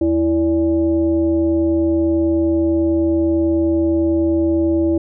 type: tone with frequency modulation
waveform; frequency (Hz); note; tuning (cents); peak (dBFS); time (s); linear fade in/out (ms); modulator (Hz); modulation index
sine; 329.6; E4; 0; -13; 0.01-4.98; 5; 250; 0.61
effects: none